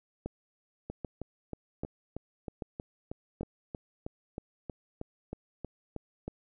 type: two click trains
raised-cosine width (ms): 2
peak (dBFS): -22 / -24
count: 5 / 18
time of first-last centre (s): 0.26-3.41 / 0.9-6.28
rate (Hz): 1.27 / 3.16
effects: none